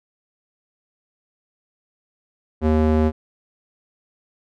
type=tone with band-pass filter; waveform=square; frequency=77.78 Hz; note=D#2; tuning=in tune; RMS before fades=-17 dBFS; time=2.61-3.12 s; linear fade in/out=50 ms; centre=320 Hz; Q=0.79; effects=none